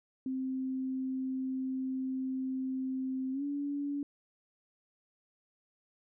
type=tone with pitch glide; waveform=sine; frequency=261.6 to 285.3 Hz; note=C4 to C#4; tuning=0 to +50 cents; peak=-32 dBFS; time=0.26-4.03 s; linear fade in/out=2 ms; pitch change=+150 cents; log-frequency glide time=3.32-3.43 s; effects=none